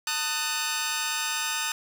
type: chord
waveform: 10% pulse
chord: D# diminished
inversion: second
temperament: just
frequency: 896 / 1244.5 / 1493.4 Hz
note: A5 / D#6 / F#6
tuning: +31 / 0 / +16 cents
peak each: -23 dBFS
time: 0.07-1.72 s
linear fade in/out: 2 ms
effects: none